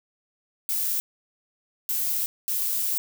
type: noise bursts at uneven times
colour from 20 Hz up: violet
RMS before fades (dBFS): -26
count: 3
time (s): 0.69-1 / 1.89-2.26 / 2.48-2.98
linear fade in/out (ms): 0
effects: none